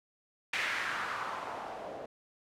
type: noise with low-pass filter sweep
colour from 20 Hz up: blue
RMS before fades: -37 dBFS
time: 0.53-2.06 s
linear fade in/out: 5 ms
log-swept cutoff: 2200 to 550 Hz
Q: 2.4
effects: none